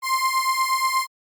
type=beating tone pair; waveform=35% pulse; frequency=1046.5 / 1054.9 Hz; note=C6 / C6; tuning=0 / +14 cents; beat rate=8.4 Hz; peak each=-21 dBFS; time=0.02-1.07 s; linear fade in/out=50 ms; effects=Opus 48 kbps